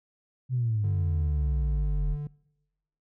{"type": "exponential sweep", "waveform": "sine", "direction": "down", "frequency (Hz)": [130.81, 41.2], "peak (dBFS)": -23, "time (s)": [0.49, 2.17], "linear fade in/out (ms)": 50}
{"type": "tone", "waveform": "triangle", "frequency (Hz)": 146.83, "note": "D3", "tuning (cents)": 0, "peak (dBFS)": -29, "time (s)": [0.84, 2.27], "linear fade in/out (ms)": 2}
{"effects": ["noise-tail reverb RT60 1.0 s tail -25 dB re dry", "tanh soft clip ceiling -18 dBFS"]}